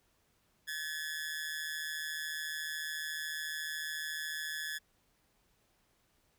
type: tone with amplitude modulation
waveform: sawtooth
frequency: 1706 Hz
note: G#6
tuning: 46 cents sharp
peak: -30 dBFS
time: 0.67-4.79 s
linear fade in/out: 20 ms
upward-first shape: sine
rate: 154 Hz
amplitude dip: 75%
effects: pink hiss -73 dBFS RMS until 6.38 s